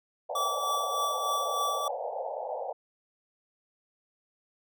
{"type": "band-pass noise", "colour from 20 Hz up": "pink", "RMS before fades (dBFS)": -35, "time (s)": [0.29, 2.73], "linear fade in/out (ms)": 10, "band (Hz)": [480, 880], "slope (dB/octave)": 96}
{"type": "tone with tremolo", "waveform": "square", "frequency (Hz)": 1154, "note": "D6", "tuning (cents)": -31, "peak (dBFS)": -27, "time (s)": [0.35, 1.88], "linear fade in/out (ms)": 5, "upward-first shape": "triangle", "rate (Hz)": 3.3, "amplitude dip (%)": 50}
{"effects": []}